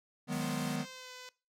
square chord, G# minor seventh, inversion second, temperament equal, 155.56 / 185 / 207.7 / 246.9 Hz, D#3 / F#3 / G#3 / B3, 0 / 0 / 0 / 0 cents, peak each -39 / -41 / -41 / -38 dBFS, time 0.27-0.86 s, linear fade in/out 50 ms
white noise, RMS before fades -46 dBFS, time 0.32-0.76 s, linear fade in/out 5 ms
5% pulse tone with pitch glide, 520 to 503.7 Hz, C5 to B4, -11 to +34 cents, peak -35 dBFS, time 0.41-1.29 s, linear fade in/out 0 ms, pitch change -55 cents, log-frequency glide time 0.86-1.12 s
effects noise-tail reverb RT60 0.3 s tail -21 dB re dry + low-pass 11000 Hz 12 dB/octave

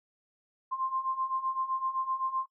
sine beating tone pair, 1046.5 / 1054.3 Hz, C6 / C6, 0 / +13 cents, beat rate 7.8 Hz, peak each -35 / -31 dBFS, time 0.71-2.46 s, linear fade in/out 20 ms, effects noise-tail reverb RT60 0.1 s tail -21 dB re dry

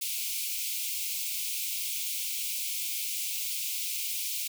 white high-pass noise, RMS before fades -33 dBFS, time 0.01-4.48 s, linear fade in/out 10 ms, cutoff 2200 Hz, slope 96 dB/octave, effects none

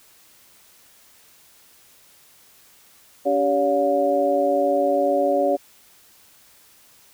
harmonic tone with a mistuned harmonic, 142.4 Hz, C#3, 47 cents sharp, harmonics 2 / 3 / 4 / 5, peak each -25 / -25 / -19 / -24 dBFS, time 3.25-5.57 s, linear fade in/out 20 ms, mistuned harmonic 3, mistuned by -150 cents, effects white hiss -53 dBFS RMS until 7.13 s

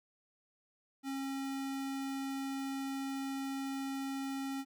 square tone, 271.4 Hz, C#4, 36 cents flat, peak -37 dBFS, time 1.03-4.65 s, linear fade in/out 50 ms, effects none

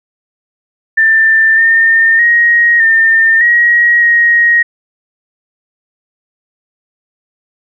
sine tone with pitch steps, 1783 / 1816 / 1882 / 1807 / 1897 / 1882 Hz, A6 / A#6 / A#6 / A6 / A#6 / A#6, +22 / -46 / +16 / +46 / +30 / +16 cents, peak -5 dBFS, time 0.97-4.63 s, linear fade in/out 10 ms, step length 610 ms, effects none

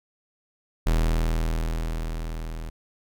45% pulse tone with level ramp, 40.48 Hz, E1, 31 cents flat, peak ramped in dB -18 to -32 dBFS, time 0.86-2.7 s, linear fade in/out 10 ms, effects none

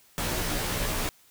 pink noise with comb filter, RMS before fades -29 dBFS, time 0.18-1.09 s, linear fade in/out 0 ms, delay 15 ms, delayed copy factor -0.85, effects white hiss -59 dBFS RMS until 1.3 s

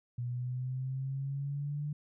sine exponential sweep, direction up, 120.8 to 148.8 Hz, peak -33 dBFS, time 0.18-1.93 s, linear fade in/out 5 ms, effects none

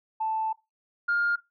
sine tone pair in turn, 880 / 1410.7 Hz, A5 / F6, 0 / +17 cents, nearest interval minor sixth, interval 817 cents, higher second, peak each -25 / -21 dBFS, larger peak second, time 0.2-0.53 / 1.08-1.36 s, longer first, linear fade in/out 10 ms, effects noise-tail reverb RT60 0.2 s tail -18 dB re dry + tanh soft clip ceiling -18 dBFS

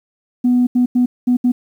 sine tone bursts at uneven times, 246.9 Hz, B3, in tune, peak -9 dBFS, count 5, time 0.44-0.67 / 0.75-0.86 / 0.95-1.06 / 1.27-1.37 / 1.44-1.52 s, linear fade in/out 10 ms, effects tanh soft clip ceiling -7 dBFS + 8-bit

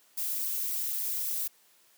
violet noise with flanger, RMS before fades -32 dBFS, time 0.17-1.48 s, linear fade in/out 10 ms, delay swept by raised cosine 0.28 to 5.58 ms, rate 3.6 Hz, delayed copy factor -0.6, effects white hiss -63 dBFS RMS until 1.97 s + high-pass 200 Hz 12 dB/octave

